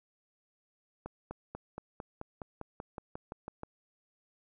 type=accelerating click train; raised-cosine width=1 ms; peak=-26 dBFS; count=14; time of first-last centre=1.06-3.634 s; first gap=250 ms; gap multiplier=0.96; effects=none